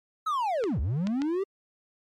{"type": "linear two-way sweep", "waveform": "triangle", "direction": "down then up", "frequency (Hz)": [1318.5, 59.4, 403.2], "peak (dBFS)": -23, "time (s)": [0.26, 1.44], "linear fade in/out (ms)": 10, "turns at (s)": 0.8}
{"type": "clicks", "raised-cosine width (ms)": 0.2, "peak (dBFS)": -19, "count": 3, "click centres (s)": [0.639, 1.071, 1.219]}
{"effects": ["MP3 64 kbps"]}